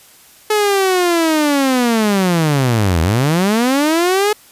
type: linear two-way sweep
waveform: sawtooth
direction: down then up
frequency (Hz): 430 to 77.78 to 428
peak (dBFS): -8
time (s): 0.5-4.33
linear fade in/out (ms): 5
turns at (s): 3.01
effects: white hiss -45 dBFS RMS until 4.51 s + resampled to 32000 Hz